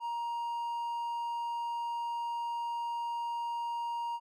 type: tone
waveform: triangle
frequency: 940 Hz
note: A#5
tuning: 14 cents sharp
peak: -31 dBFS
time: 0-4.2 s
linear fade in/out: 50 ms
effects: none